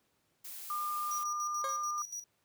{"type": "noise", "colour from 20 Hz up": "blue", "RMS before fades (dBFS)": -45, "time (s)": [0.44, 1.24], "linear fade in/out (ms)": 10}
{"type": "tone", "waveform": "sine", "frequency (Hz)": 1203, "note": "D6", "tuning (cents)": 41, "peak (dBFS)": -33, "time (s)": [0.7, 2.02], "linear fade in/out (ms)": 2}
{"type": "tone with tremolo", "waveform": "square", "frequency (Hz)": 5800, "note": "F#8", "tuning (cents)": -35, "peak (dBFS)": -38, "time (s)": [1.11, 2.24], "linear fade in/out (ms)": 2, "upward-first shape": "square", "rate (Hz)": 6.9, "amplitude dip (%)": 70}
{"type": "tone with exponential decay", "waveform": "20% pulse", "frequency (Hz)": 540, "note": "C#5", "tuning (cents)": -45, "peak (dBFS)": -30, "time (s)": [1.64, 1.92], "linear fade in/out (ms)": 2, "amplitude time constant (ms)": 59}
{"effects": ["pink hiss -75 dBFS RMS until 2.44 s", "high-pass 100 Hz 12 dB/octave"]}